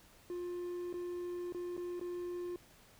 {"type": "tone with dropouts", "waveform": "triangle", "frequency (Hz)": 353.2, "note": "F4", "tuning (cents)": 20, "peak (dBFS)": -36, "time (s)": [0.3, 2.56], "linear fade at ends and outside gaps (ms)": 1, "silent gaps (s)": [[0.928, 0.94], [1.524, 1.547], [1.767, 1.777], [1.996, 2.012]], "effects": ["pink hiss -62 dBFS RMS until 2.99 s"]}